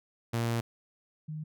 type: tone pair in turn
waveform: sawtooth / sine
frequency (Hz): 116.54 / 154.42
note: A#2 / D#3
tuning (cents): 0 / -13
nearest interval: perfect fourth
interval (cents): 487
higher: second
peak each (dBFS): -24 / -35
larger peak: first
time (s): 0.33-0.61 / 1.28-1.44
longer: first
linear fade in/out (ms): 10
effects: none